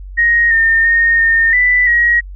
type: tone with pitch steps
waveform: sine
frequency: 1874 / 1817 / 1846 / 1827 / 1984 / 1898 Hz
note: A#6 / A#6 / A#6 / A#6 / B6 / A#6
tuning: +9 / -45 / -17 / -35 / +7 / +31 cents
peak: -8 dBFS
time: 0.17-2.21 s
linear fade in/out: 20 ms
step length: 340 ms
effects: added 47 Hz sine -27 dBFS peak until 2.35 s